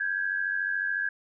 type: tone pair together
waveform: sine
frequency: 1579 / 1672.9 Hz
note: G6 / G#6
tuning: +12 / +12 cents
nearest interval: minor second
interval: 100 cents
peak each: -29 / -29 dBFS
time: 0-1.09 s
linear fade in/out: 5 ms
effects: none